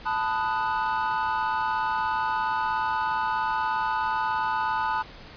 triangle chord, B dominant seventh, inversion third, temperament equal with one note detuned, 880 / 996.9 / 1244.5 / 1480 Hz, A5 / B5 / D#6 / F#6, 0 / +16 / 0 / 0 cents, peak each -25 / -28 / -30 / -30 dBFS, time 0.05-5.03 s, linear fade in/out 20 ms, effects pink hiss -45 dBFS RMS until 5.36 s + resampled to 11025 Hz

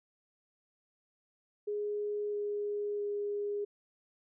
sine tone with pitch steps, 415.3 / 412.7 / 410.1 Hz, G#4 / G#4 / G#4, 0 / -11 / -22 cents, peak -32 dBFS, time 1.67-3.65 s, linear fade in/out 10 ms, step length 660 ms, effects none

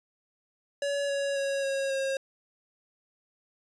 square tone with pitch steps, 566 / 559.2 / 552.4 / 545.8 / 539.2 Hz, C#5 / C#5 / C#5 / C#5 / C#5, +36 / +15 / -6 / -27 / -48 cents, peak -28 dBFS, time 0.82-2.17 s, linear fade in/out 2 ms, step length 270 ms, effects resampled to 22050 Hz

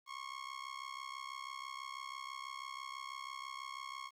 sawtooth tone with amplitude modulation, 1089 Hz, C#6, 31 cents flat, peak -36 dBFS, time 0.06-4.11 s, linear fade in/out 50 ms, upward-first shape sine, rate 66.1 Hz, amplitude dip 85%, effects low-pass 6000 Hz 12 dB/octave + 12-bit

